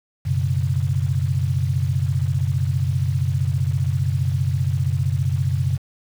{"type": "chord", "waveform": "sine", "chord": "F# suspended fourth", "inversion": "none", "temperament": "equal", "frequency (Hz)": [92.5, 123.47, 138.59], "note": ["F#2", "B2", "C#3"], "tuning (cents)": [0, 0, 0], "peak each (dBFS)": [-22, -23, -22], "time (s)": [0.25, 5.78], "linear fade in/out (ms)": 20, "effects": ["7-bit"]}